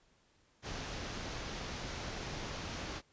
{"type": "low-pass noise", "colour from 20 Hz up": "pink", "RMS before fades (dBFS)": -42, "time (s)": [0.62, 3.02], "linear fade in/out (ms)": 50, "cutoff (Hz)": 6700, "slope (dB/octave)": 48, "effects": ["pink hiss -70 dBFS RMS until 3.12 s", "resampled to 16000 Hz"]}